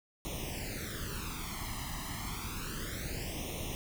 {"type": "noise with flanger", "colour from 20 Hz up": "pink", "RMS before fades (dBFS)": -39, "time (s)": [0.25, 3.75], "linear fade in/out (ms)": 0, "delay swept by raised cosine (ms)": [0.32, 1.01], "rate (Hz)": 0.3, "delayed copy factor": 0.9, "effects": []}